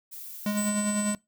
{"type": "noise", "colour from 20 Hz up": "violet", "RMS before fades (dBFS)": -41, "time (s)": [0.11, 0.7], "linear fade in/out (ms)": 20}
{"type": "tone with tremolo", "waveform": "square", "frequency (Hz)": 207.7, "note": "G#3", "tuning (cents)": 0, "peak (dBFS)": -25, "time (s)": [0.46, 1.15], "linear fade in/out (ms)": 2, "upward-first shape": "sine", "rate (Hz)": 10, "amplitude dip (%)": 40}
{"type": "tone", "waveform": "sine", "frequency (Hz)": 7980, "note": "B8", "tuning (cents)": 17, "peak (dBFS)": -31, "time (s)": [0.57, 1.14], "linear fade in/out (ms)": 5}
{"effects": ["noise-tail reverb RT60 0.2 s tail -22 dB re dry"]}